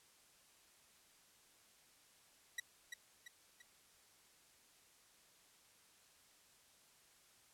sawtooth tone with echo, 1935 Hz, B6, 36 cents flat, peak -35 dBFS, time 2.58-2.6 s, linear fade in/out 5 ms, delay 340 ms, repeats 3, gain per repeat -6 dB, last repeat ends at 3.62 s, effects white hiss -68 dBFS RMS until 7.53 s + low-pass 11000 Hz 12 dB/octave

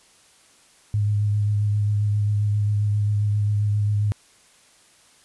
sine tone with vibrato, 103.83 Hz, G#2, in tune, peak -18 dBFS, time 0.94-4.12 s, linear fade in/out 0 ms, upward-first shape sine, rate 7.5 Hz, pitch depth 19 cents each way, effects white hiss -55 dBFS RMS until 5.24 s + resampled to 24000 Hz

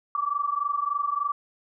sine tone pair together, 1146 / 1169.4 Hz, D6 / D6, -43 / -8 cents, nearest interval unison, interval 35 cents, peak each -27 dBFS, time 0.15-1.32 s, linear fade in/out 2 ms, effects none

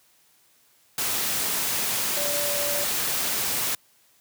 sine tone in noise, 579 Hz, D5, 25 cents flat, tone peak -30 dBFS, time 2.17-2.84 s, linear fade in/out 2 ms, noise white, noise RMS -26 dBFS, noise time 0.98-3.75 s, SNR -7 dB, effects white hiss -61 dBFS RMS until 4.2 s + high-pass 80 Hz 12 dB/octave

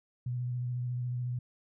sine tone with vibrato, 123.47 Hz, B2, in tune, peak -31 dBFS, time 0.26-1.39 s, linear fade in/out 5 ms, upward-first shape square, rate 14 Hz, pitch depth 17 cents each way, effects none

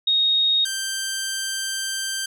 sine / 10% pulse tone pair in turn, 3734 / 1570 Hz, A#7 / G6, +2 / +2 cents, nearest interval octave + minor third, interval 1500 cents, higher first, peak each -16 dBFS, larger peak neither, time 0.07-0.65 / 0.65-2.26 s, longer second, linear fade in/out 5 ms, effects none

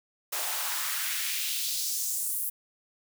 white noise with high-pass filter sweep, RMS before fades -31 dBFS, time 0.32-2.5 s, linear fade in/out 10 ms, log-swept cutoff 570 to 12000 Hz, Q 1.7, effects none

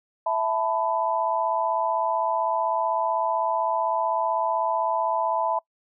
sine chord, E suspended fourth, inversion none, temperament equal with one note detuned, 659.3 / 880 / 995.8 Hz, E5 / A5 / B5, 0 / 0 / +14 cents, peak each -26 dBFS, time 0.26-5.59 s, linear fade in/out 5 ms, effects noise-tail reverb RT60 0.1 s tail -24 dB re dry

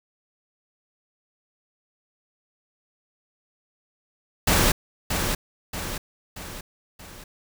pink noise with echo, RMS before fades -19 dBFS, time 4.47-4.72 s, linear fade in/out 5 ms, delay 630 ms, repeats 4, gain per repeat -6 dB, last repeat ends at 7.24 s, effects none

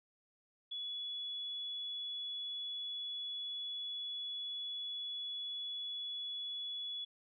sine tone, 3401 Hz, G#7, 40 cents sharp, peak -39 dBFS, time 0.71-7.05 s, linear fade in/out 10 ms, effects none

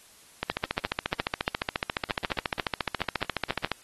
click train, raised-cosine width 0.3 ms, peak -10 dBFS, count 48, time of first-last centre 0.43-3.717 s, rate 14.3 Hz, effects white hiss -55 dBFS RMS until 3.83 s + AAC 32 kbps

